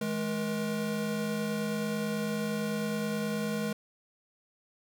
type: tone cluster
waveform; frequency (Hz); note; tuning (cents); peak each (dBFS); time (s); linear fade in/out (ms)
square; 162.2 / 211.3 / 476.7; E3 / G#3 / A#4; -28 / +30 / +39; -40 / -32 / -37; 0.01-3.73; 5
effects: none